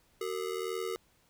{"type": "ring-modulated tone", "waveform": "square", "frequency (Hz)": 416.9, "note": "G#4", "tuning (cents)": 7, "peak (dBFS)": -31, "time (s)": [0.21, 0.96], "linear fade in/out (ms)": 0, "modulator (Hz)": 40.9, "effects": ["pink hiss -68 dBFS RMS until 1.29 s"]}